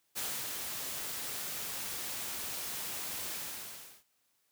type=noise with ADSR envelope; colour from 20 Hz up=white; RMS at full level=-36 dBFS; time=0.15-4.04 s; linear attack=27 ms; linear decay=300 ms; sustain=-3 dB; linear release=720 ms; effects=white hiss -75 dBFS RMS until 4.51 s + high-pass 60 Hz 12 dB/octave